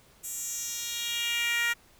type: tone with high-pass filter sweep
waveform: 10% pulse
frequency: 470.9 Hz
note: A#4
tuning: 18 cents sharp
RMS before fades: -31 dBFS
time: 0.23-1.74 s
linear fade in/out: 20 ms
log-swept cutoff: 8900 to 1700 Hz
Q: 2.3
effects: pink hiss -59 dBFS RMS until 1.99 s